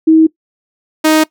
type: tone pair in turn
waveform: sine / sawtooth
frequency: 319.2 / 312.3 Hz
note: D#4 / D#4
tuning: +44 / +7 cents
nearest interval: unison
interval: 37 cents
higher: first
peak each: -3 dBFS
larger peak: neither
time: 0.07-0.27 / 1.04-1.24 s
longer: neither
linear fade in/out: 10 ms
effects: noise-tail reverb RT60 0.1 s tail -20 dB re dry